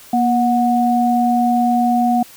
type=tone pair together; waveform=sine; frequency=238.1 / 732.3 Hz; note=A#3 / F#5; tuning=+37 / -18 cents; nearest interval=octave + perfect fifth; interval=1945 cents; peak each=-15 dBFS; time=0.13-2.23 s; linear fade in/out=5 ms; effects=white hiss -42 dBFS RMS until 2.36 s